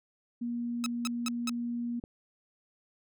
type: tone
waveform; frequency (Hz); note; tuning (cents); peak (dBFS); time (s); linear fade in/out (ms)
sine; 238; A#3; +36; -31; 0.41-2; 10
type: tone bursts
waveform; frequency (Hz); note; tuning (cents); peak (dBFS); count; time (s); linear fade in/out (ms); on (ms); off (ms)
10% pulse; 1292; E6; -35; -23; 4; 0.84-1.494; 0; 21; 190
type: click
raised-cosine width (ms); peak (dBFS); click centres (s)
2; -28; 2.039
effects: none